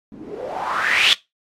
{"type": "noise with low-pass filter sweep", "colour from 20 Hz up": "blue", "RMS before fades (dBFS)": -21, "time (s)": [0.12, 1.13], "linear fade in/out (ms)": 0, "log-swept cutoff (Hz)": [220, 3400], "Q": 5.6, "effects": ["noise-tail reverb RT60 0.2 s tail -20 dB re dry", "AAC 64 kbps"]}